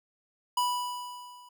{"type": "tone with level ramp", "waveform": "square", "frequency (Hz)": 984, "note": "B5", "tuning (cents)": -7, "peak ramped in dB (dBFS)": [-24, -51], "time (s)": [0.57, 1.49], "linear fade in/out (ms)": 5, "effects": []}